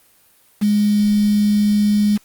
sine tone with quantisation, 207.7 Hz, G#3, in tune, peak -12 dBFS, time 0.61-2.18 s, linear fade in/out 20 ms, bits 5, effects white hiss -54 dBFS RMS until 2.24 s + Opus 32 kbps

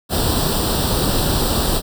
pink noise with comb filter, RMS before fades -18 dBFS, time 0.09-1.82 s, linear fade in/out 50 ms, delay 0.23 ms, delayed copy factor +0.8, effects none

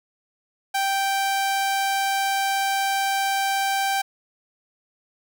sawtooth tone, 783 Hz, G5, 2 cents flat, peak -17 dBFS, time 0.74-4.02 s, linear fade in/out 10 ms, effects none

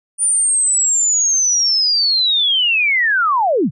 sine linear sweep, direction down, 9397 to 101.2 Hz, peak -12 dBFS, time 0.18-3.71 s, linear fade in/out 50 ms, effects none

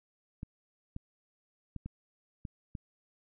clicks, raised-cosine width 5 ms, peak -27 dBFS, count 6, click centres 0.431 / 0.964 / 1.763 / 1.86 / 2.452 / 2.752 s, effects none

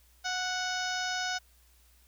harmonic tone with a mistuned harmonic, 739 Hz, F#5, 2 cents flat, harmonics 1 / 2 / 3 / 4 / 5 / 6 / 7 / 8 / 9, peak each -36 / -34 / -43 / -42 / -41 / -45 / -39 / -43 / -46 dBFS, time 0.24-1.39 s, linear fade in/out 20 ms, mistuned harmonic 1, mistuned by -15 cents, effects added 60 Hz sine -61 dBFS peak until 2.07 s + white hiss -65 dBFS RMS until 2.07 s

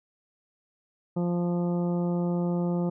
harmonic tone, 174.61 Hz, F3, in tune, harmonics 1 / 2 / 3 / 4 / 5 / 6 / 7, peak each -25 / -32 / -35 / -42 / -42 / -52 / -48 dBFS, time 1.16-2.9 s, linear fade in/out 10 ms, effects none

